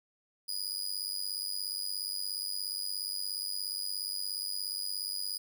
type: tone with amplitude modulation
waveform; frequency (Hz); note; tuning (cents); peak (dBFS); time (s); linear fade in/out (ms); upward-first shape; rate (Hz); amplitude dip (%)
sawtooth; 4915; D#8; -22; -27; 0.48-5.38; 10; sine; 97; 95
effects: none